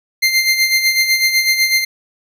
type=tone with tremolo; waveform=25% pulse; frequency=2093 Hz; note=C7; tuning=in tune; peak=-6 dBFS; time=0.22-1.85 s; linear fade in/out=10 ms; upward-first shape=sine; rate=8 Hz; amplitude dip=60%; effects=none